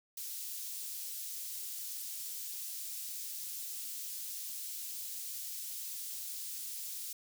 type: high-pass noise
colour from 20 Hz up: white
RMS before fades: -42 dBFS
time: 0.17-7.13 s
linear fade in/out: 5 ms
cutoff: 4700 Hz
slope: 12 dB/octave
effects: none